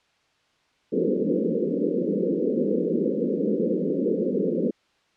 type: band-pass noise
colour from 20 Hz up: white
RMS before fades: -24 dBFS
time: 0.92-4.71 s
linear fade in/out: 10 ms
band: 170 to 520 Hz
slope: 96 dB/octave
effects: white hiss -65 dBFS RMS until 5.16 s + low-pass 4000 Hz 12 dB/octave